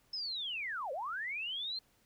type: linear two-way sweep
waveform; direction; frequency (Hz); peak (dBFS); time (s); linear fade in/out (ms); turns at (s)
sine; down then up; 5274 to 493.9 to 4232; -36; 0.13-1.79; 5; 0.92
effects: pink hiss -70 dBFS RMS until 2.05 s